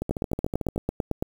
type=two click trains; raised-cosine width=2 ms; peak=-11 / -15 dBFS; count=11 / 11; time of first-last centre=0.11-1.225 / 0.02-0.761 s; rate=8.97 / 13.5 Hz; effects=7-bit

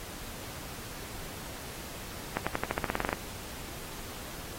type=accelerating click train; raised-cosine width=0.5 ms; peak=-13 dBFS; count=13; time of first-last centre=2.37-3.129 s; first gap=96 ms; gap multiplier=0.92; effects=pink hiss -43 dBFS RMS until 4.58 s + AAC 48 kbps

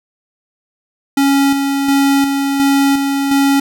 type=tone with tremolo; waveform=square; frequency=277.2 Hz; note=C#4; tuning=in tune; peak=-10 dBFS; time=1.17-3.6 s; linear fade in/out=5 ms; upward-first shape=square; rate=1.4 Hz; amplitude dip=40%; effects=none

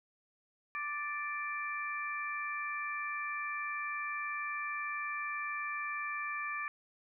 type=harmonic tone; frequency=587.3 Hz; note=D5; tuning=in tune; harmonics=2 / 3 / 4; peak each=-39 / -40 / -40 dBFS; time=0.75-6.68 s; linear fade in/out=0 ms; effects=none

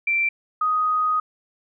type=tone pair in turn; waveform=sine; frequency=2349 / 1249 Hz; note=D7 / D#6; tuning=0 / +6 cents; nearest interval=major seventh; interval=1094 cents; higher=first; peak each=-18 dBFS; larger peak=neither; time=0.07-0.29 / 0.61-1.2 s; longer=second; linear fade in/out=5 ms; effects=none

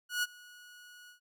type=tone with ADSR envelope; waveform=sawtooth; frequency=1459 Hz; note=F#6; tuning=25 cents flat; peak=-24 dBFS; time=0.09-1.2 s; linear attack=140 ms; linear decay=29 ms; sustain=-24 dB; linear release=110 ms; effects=none

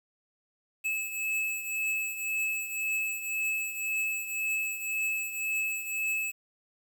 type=beating tone pair; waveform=square; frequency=2597 / 2598.9 Hz; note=E7 / E7; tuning=-26 / -25 cents; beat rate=1.9 Hz; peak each=-37 / -31 dBFS; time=0.84-6.32 s; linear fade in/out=20 ms; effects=9-bit

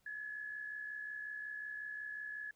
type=tone with amplitude modulation; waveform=sine; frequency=1700 Hz; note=G#6; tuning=40 cents sharp; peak=-39 dBFS; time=0.06-2.51 s; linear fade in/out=5 ms; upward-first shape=sine; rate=65.5 Hz; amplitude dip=55%; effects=pink hiss -75 dBFS RMS until 2.55 s

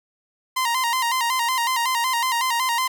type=tone with vibrato; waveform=sawtooth; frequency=983 Hz; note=B5; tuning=8 cents flat; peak=-16 dBFS; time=0.56-2.88 s; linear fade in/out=10 ms; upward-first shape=square; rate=5.4 Hz; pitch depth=87 cents each way; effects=none

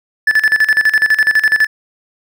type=tone with tremolo; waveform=triangle; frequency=1742 Hz; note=A6; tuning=18 cents flat; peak=-5 dBFS; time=0.27-1.67 s; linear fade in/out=5 ms; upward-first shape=square; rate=12 Hz; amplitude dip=80%; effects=none

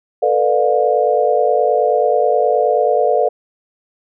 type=chord; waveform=sine; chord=B half-diminished seventh; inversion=third; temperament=just; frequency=444.5 / 493.9 / 592.7 / 711.2 Hz; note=A4 / B4 / D5 / F5; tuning=+18 / 0 / +16 / +31 cents; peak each=-17 dBFS; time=0.22-3.29 s; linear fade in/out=10 ms; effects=none

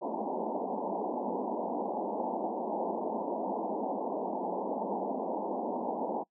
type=band-pass noise; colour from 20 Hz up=white; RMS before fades=-34 dBFS; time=0.01-6.24 s; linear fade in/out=20 ms; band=190 to 940 Hz; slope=96 dB/octave; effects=noise-tail reverb RT60 0.1 s tail -23 dB re dry

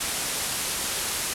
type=low-pass noise; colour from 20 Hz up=white; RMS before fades=-29 dBFS; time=0-1.34 s; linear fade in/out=10 ms; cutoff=12000 Hz; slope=48 dB/octave; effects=none

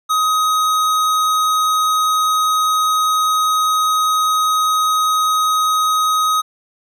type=tone with hard clipping; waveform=sine; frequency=1259 Hz; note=D#6; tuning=20 cents sharp; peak=-15 dBFS; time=0.09-6.42 s; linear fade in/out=20 ms; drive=16 dB; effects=none

